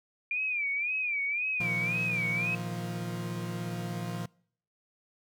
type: tone with vibrato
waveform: sine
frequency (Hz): 2385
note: D7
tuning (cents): +26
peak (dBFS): -28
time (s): 0.31-2.55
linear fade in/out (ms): 2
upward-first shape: sine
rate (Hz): 1.9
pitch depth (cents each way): 120
type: chord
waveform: 40% pulse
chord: Bb suspended fourth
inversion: none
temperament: equal with one note detuned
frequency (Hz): 116.54 / 157.74 / 174.61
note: Bb2 / Eb3 / F3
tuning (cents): 0 / +24 / 0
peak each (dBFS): -37 / -41 / -35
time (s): 1.6-4.26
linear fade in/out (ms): 5
effects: noise-tail reverb RT60 0.6 s tail -25 dB re dry